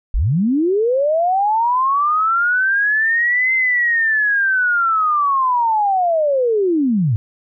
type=linear two-way sweep; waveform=sine; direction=up then down; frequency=32.7 to 2079 to 98.7 Hz; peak=-13 dBFS; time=0.14-7.16 s; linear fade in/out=0 ms; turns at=3.54 s; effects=none